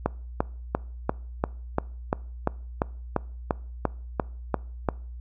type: click train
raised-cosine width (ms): 1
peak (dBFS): -8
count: 15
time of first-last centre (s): 0.06-4.888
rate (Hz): 2.9
effects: noise-tail reverb RT60 0.5 s tail -23 dB re dry + added 60 Hz sine -36 dBFS peak until 5.2 s